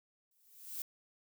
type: noise with exponential growth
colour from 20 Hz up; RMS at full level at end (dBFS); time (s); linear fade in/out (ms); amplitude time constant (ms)
violet; -38; 0.31-0.82; 2; 110
effects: none